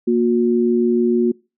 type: tone pair together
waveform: sine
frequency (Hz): 234.7 / 361.2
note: A#3 / F#4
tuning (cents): +12 / -42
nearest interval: perfect fifth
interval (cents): 746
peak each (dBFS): -16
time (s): 0.07-1.32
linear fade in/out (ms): 10
effects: noise-tail reverb RT60 0.3 s tail -25 dB re dry